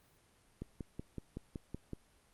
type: click train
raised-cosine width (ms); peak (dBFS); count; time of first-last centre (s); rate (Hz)
3; -28; 8; 0.62-1.933; 5.33
effects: pink hiss -68 dBFS RMS until 2.33 s + Opus 32 kbps